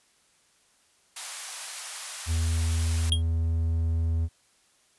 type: high-pass noise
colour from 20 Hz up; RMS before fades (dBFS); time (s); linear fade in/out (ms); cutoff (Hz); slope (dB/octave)
white; -36; 1.16-3.1; 5; 680; 24
type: tone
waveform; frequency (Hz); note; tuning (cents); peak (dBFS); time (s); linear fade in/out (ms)
triangle; 82; E2; -9; -21; 2.26-4.29; 50
type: tone with exponential decay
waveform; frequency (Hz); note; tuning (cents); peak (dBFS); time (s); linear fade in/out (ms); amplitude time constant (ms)
square; 3253; G#7; -37; -19; 3.12-3.22; 1; 21
effects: white hiss -64 dBFS RMS until 4.98 s + resampled to 24000 Hz